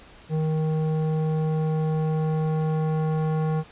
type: tone with low-pass filter sweep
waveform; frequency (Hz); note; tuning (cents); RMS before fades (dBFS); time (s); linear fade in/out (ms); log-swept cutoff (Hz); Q
square; 156.8; D#3; +14; -24; 0.29-3.64; 50; 560 to 1000; 1
effects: pink hiss -49 dBFS RMS until 3.71 s + resampled to 8000 Hz